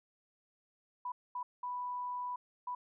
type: tone bursts at uneven times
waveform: sine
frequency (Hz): 987.8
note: B5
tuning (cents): 0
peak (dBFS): -36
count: 4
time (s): 1.05-1.12 / 1.35-1.43 / 1.63-2.36 / 2.67-2.75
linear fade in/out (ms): 5
effects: none